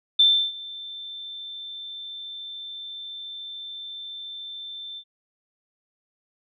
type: tone with ADSR envelope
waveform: sine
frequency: 3553 Hz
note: A7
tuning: 16 cents sharp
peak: -12 dBFS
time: 0.19-5.04 s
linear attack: 8 ms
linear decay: 320 ms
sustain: -22 dB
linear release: 67 ms
effects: none